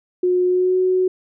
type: tone with pitch glide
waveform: sine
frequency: 361.8 to 370 Hz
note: F#4 to F#4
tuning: -39 to 0 cents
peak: -14 dBFS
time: 0.23-1.08 s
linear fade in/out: 5 ms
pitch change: +39 cents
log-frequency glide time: 0.46-0.77 s
effects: none